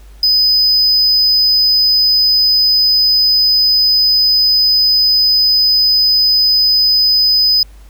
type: tone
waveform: triangle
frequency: 5010 Hz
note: D#8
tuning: 11 cents sharp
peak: -7 dBFS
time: 0.23-7.63 s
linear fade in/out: 2 ms
effects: added 50 Hz sine -35 dBFS peak until 7.89 s + pink hiss -49 dBFS RMS until 7.89 s